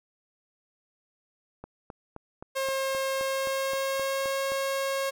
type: click train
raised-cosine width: 1 ms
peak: -26 dBFS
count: 12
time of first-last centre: 1.64-4.52 s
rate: 3.82 Hz
type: tone with pitch glide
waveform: sawtooth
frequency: 536 to 543.8 Hz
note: C5 to C#5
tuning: +42 to -33 cents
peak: -23 dBFS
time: 2.55-5.11 s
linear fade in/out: 20 ms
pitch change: +25 cents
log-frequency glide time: 3.16-4.39 s
effects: none